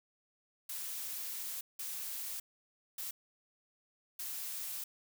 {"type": "noise bursts at uneven times", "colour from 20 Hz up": "blue", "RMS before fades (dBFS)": -41, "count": 4, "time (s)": [[0.69, 1.61], [1.79, 2.4], [2.98, 3.11], [4.19, 4.84]], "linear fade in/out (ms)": 5, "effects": []}